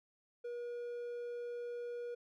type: tone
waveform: triangle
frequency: 480 Hz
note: B4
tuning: 49 cents flat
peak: -38 dBFS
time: 0.44-2.15 s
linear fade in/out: 10 ms
effects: none